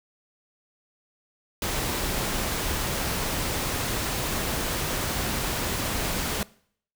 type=noise; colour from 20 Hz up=pink; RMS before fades=-28 dBFS; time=1.62-6.43 s; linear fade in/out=2 ms; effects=noise-tail reverb RT60 0.6 s tail -22 dB re dry